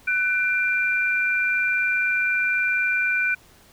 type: tone pair together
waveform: sine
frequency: 1496 / 2375 Hz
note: F#6 / D7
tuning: +19 / +19 cents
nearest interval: minor sixth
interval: 800 cents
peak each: -22 dBFS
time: 0.07-3.35 s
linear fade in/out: 10 ms
effects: pink hiss -53 dBFS RMS until 3.72 s